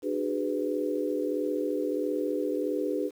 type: chord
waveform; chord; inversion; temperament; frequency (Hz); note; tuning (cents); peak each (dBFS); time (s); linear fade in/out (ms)
sine; G# half-diminished seventh; second; just; 299 / 373.8 / 415.3 / 498.4; D4 / F#4 / G#4 / B4; +31 / +18 / 0 / +16; -31 / -34 / -32 / -32; 0.02-3.11; 50
effects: 9-bit